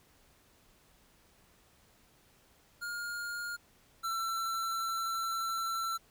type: tone pair in turn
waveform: square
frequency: 1418 / 1344.2 Hz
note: F6 / E6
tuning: +26 / +33 cents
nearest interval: minor second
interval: 93 cents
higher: first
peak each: -37 / -33 dBFS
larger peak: second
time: 2.81-3.57 / 4.03-5.98 s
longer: second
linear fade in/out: 20 ms
effects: pink hiss -65 dBFS RMS until 6.1 s